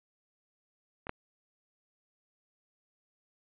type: clicks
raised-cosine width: 0.5 ms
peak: -26 / -18 dBFS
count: 2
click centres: 1.069 / 1.094 s
effects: resampled to 8000 Hz